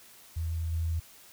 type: tone with level steps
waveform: sine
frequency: 82 Hz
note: E2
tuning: 9 cents flat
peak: -29 / -27 dBFS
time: 0.36-1 s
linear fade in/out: 10 ms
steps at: 0.72 s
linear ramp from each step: 10 ms
effects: white hiss -54 dBFS RMS until 1.32 s